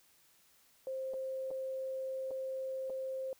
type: tone with dropouts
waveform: sine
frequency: 527 Hz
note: C5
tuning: 12 cents sharp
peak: -36 dBFS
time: 0.87-3.33 s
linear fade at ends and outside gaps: 1 ms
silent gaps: 1.136-1.14 / 1.506-1.512 / 2.308-2.313 / 2.898-2.902 s
effects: white hiss -67 dBFS RMS until 3.39 s